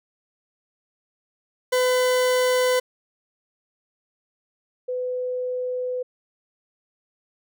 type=tone pair in turn; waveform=40% pulse / sine; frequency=504 / 501.9 Hz; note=B4 / B4; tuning=+35 / +28 cents; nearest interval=unison; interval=7 cents; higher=first; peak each=-17 / -24 dBFS; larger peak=first; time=1.72-2.8 / 4.88-6.03 s; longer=second; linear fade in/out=10 ms; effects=none